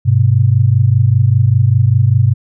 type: tone pair together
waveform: sine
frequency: 101.53 / 126.6 Hz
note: G#2 / B2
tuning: -39 / +43 cents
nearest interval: major third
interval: 382 cents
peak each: -10 dBFS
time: 0.05-2.34 s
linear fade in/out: 20 ms
effects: none